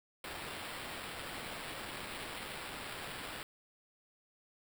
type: noise with sample-and-hold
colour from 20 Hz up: white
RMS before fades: -44 dBFS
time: 0.24-3.43 s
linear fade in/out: 2 ms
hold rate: 6300 Hz
effects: none